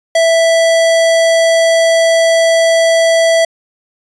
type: tone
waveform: square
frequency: 659.3 Hz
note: E5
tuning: in tune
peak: -8 dBFS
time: 0.15-3.45 s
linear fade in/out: 5 ms
effects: resampled to 22050 Hz